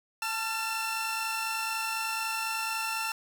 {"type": "tone cluster", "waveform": "sawtooth", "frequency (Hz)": [886, 1366, 2682], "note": ["A5", "F6", "E7"], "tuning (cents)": [12, -39, 29], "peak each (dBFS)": -31, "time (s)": [0.22, 3.12], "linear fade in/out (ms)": 2, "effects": []}